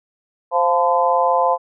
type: harmonic tone with a mistuned harmonic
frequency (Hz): 174.4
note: F3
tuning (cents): -2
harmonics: 3 / 4 / 5 / 6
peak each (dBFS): -19 / -19 / -19 / -19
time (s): 0.51-1.58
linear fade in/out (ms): 50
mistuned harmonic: 6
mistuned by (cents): -46
effects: none